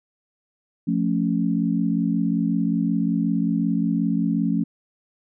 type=chord; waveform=sine; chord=F augmented; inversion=none; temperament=equal; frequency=174.61 / 220 / 277.2 Hz; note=F3 / A3 / C#4; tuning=0 / 0 / 0 cents; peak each=-23 / -23 / -24 dBFS; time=0.87-4.64 s; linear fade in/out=10 ms; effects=none